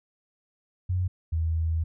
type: tone pair in turn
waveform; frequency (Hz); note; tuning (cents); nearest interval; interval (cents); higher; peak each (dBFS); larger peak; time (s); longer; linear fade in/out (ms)
sine; 91.1 / 81.16; F#2 / E2; -26 / -26; major second; 200; first; -23; neither; 0.89-1.08 / 1.32-1.84; second; 10
effects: none